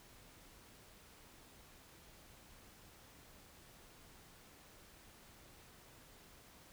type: silence
effects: pink hiss -61 dBFS RMS until 6.72 s